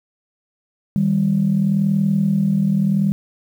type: tone pair together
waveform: sine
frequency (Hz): 156.9 / 197.68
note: D#3 / G3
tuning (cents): +15 / +15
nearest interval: major third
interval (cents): 400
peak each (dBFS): -19 / -15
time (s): 0.96-3.12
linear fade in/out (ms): 0
effects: tanh soft clip ceiling -7 dBFS + 8-bit